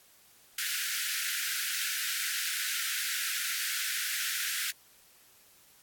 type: high-pass noise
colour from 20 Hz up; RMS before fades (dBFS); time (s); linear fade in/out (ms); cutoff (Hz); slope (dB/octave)
pink; -33; 0.58-4.71; 5; 1400; 96
effects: white hiss -60 dBFS RMS until 5.82 s + AAC 64 kbps